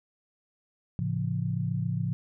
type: chord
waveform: sine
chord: A augmented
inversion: none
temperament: just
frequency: 110 / 137.5 / 171.88 Hz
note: A2 / C#3 / E#3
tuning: 0 / -14 / -27 cents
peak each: -31 dBFS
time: 0.99-2.13 s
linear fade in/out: 0 ms
effects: none